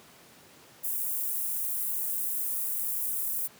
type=high-pass noise; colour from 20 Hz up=white; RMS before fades=-31 dBFS; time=0.83-3.48 s; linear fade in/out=20 ms; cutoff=10000 Hz; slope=24 dB/octave; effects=pink hiss -54 dBFS RMS until 3.59 s + high-pass 150 Hz 12 dB/octave